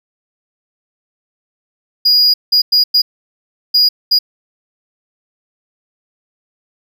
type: tone bursts at uneven times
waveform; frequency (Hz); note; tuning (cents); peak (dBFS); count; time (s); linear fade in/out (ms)
triangle; 4886; D#8; -32; -6; 6; 2.05-2.34 / 2.52-2.62 / 2.72-2.84 / 2.94-3.02 / 3.74-3.89 / 4.11-4.19; 10
effects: none